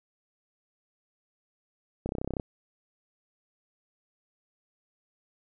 clicks, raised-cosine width 2 ms, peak -18 dBFS, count 12, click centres 2.06 / 2.091 / 2.121 / 2.152 / 2.184 / 2.215 / 2.246 / 2.276 / 2.307 / 2.337 / 2.368 / 2.398 s, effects none

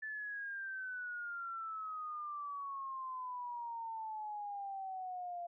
sine exponential sweep, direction down, 1754 to 690 Hz, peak -40 dBFS, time 0.02-5.47 s, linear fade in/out 10 ms, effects none

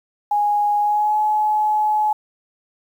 sine tone with pitch glide, 828 to 850.8 Hz, G#5 to G#5, -5 to +42 cents, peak -15 dBFS, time 0.31-2.13 s, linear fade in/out 5 ms, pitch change +47 cents, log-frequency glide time 0.8-1.18 s, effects 8-bit

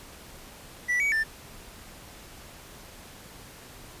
triangle tone with pitch steps, 1962 / 2264 / 1779 Hz, B6 / C#7 / A6, -12 / +36 / +19 cents, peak -21 dBFS, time 0.88-1.24 s, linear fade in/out 20 ms, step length 120 ms, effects pink hiss -47 dBFS RMS until 4 s + resampled to 32000 Hz

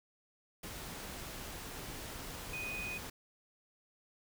sine tone in noise, 2489 Hz, D#7, in tune, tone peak -39 dBFS, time 2.53-2.98 s, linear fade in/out 5 ms, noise pink, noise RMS -45 dBFS, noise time 0.63-3.1 s, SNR +3 dB, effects none

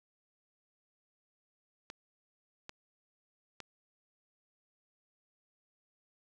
clicks, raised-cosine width 0.2 ms, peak -26 dBFS, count 3, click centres 1.901 / 2.694 / 3.603 s, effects none

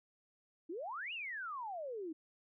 sine exponential two-way sweep, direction up then down, 303.5 to 2925 to 303.5 Hz, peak -40 dBFS, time 0.69-2.13 s, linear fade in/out 10 ms, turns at 1.13 s, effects none

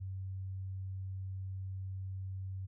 sine tone, 95.1 Hz, F#2, 48 cents sharp, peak -38 dBFS, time 0-2.67 s, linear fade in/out 20 ms, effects none

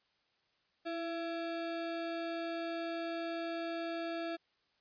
square ring-modulated tone, 502 Hz, B4, 28 cents sharp, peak -34 dBFS, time 0.85-4.37 s, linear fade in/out 20 ms, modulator 171 Hz, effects white hiss -75 dBFS RMS until 4.8 s + resampled to 11025 Hz

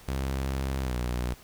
sawtooth tone with pitch glide, 66.9 to 60.99 Hz, C2 to B1, +39 to -21 cents, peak -24 dBFS, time 0.08-1.34 s, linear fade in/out 5 ms, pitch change -160 cents, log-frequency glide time 0.81-0.95 s, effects pink hiss -52 dBFS RMS until 1.43 s

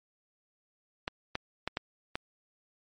clicks, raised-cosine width 0.3 ms, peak -15 dBFS, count 5, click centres 1.079 / 1.354 / 1.676 / 1.771 / 2.155 s, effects MP3 48 kbps

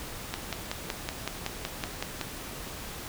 click train, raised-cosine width 0.2 ms, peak -13 dBFS, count 11, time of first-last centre 0.34-2.213 s, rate 5.34 Hz, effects pink hiss -40 dBFS RMS until 3.08 s

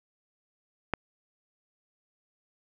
click, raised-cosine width 0.5 ms, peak -11 dBFS, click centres 0.937 s, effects none

